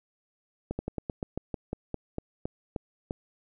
slowing click train, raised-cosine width 2 ms, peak -18 dBFS, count 14, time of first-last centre 0.71-3.109 s, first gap 80 ms, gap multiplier 1.13, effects none

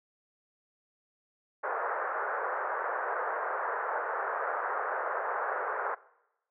white band-pass noise, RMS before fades -33 dBFS, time 1.63-5.95 s, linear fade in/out 10 ms, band 430 to 1600 Hz, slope 48 dB/octave, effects noise-tail reverb RT60 0.9 s tail -21 dB re dry

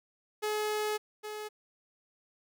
sawtooth tone pair in turn, 424.6 / 424.6 Hz, G#4 / G#4, +38 / +38 cents, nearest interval unison, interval 0 cents, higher neither, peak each -26 / -34 dBFS, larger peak first, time 0.42-0.98 / 1.23-1.49 s, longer first, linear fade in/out 20 ms, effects none

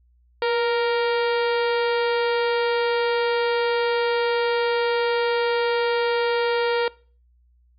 harmonic tone with a mistuned harmonic, 466.2 Hz, A#4, in tune, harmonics 1 / 2 / 3 / 4 / 5 / 6 / 7 / 8 / 9 / 10, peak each -21 / -27 / -31 / -33 / -35 / -37 / -38 / -39 / -40 / -41 dBFS, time 0.42-6.88 s, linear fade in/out 2 ms, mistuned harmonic 1, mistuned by +40 cents, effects noise-tail reverb RT60 0.4 s tail -22 dB re dry + added 60 Hz sine -56 dBFS peak until 7.78 s

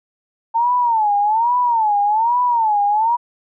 sine tone with vibrato, 896 Hz, A5, 31 cents sharp, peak -13 dBFS, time 0.54-3.17 s, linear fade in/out 20 ms, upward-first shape sine, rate 1.2 Hz, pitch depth 170 cents each way, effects none

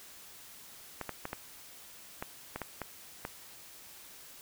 clicks, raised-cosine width 0.5 ms, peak -21 dBFS, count 9, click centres 1.013 / 1.093 / 1.254 / 1.331 / 2.225 / 2.56 / 2.617 / 2.817 / 3.251 s, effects white hiss -52 dBFS RMS until 4.41 s

